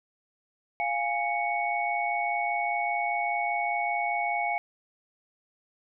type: tone cluster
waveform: sine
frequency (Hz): 699 / 824 / 2223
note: F5 / G#5 / C#7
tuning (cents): +1 / -14 / +4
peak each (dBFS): -30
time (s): 0.8-4.58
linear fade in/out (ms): 0
effects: none